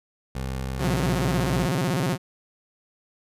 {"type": "tone with pitch glide", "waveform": "20% pulse", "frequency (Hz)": [65.41, 58.61], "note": ["C2", "A#1"], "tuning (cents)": [0, 10], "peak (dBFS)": -23, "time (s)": [0.35, 1.67], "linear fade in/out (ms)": 5, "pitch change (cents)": -190, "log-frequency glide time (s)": [0.77, 1.06]}
{"type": "tone with vibrato", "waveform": "sawtooth", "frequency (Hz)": 154, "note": "D#3", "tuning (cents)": -17, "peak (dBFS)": -18, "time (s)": [0.78, 2.18], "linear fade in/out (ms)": 50, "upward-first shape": "square", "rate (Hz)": 16, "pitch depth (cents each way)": 280}
{"effects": ["resampled to 32000 Hz"]}